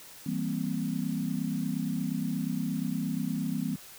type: chord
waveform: sine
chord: C dominant seventh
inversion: first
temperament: equal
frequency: 164.81 / 196 / 233.1 / 261.6 Hz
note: E3 / G3 / Bb3 / C4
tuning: 0 / 0 / 0 / 0 cents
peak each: -34 dBFS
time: 0.26-3.76 s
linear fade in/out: 5 ms
effects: white hiss -49 dBFS RMS until 3.98 s